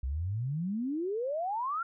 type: exponential sweep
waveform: sine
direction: up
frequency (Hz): 61.2 to 1407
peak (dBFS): -30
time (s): 0.03-1.83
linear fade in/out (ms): 5
effects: none